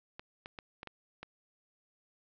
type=clicks; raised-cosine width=0.3 ms; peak=-27 dBFS; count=6; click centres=0.195 / 0.459 / 0.588 / 0.831 / 0.873 / 1.23 s; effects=low-pass 5000 Hz 12 dB/octave